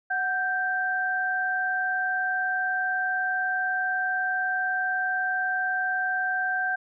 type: tone pair together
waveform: sine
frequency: 740 / 1568 Hz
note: F#5 / G6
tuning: 0 / 0 cents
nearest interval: octave + minor second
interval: 1300 cents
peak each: -29 / -25 dBFS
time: 0.1-6.76 s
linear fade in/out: 10 ms
effects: none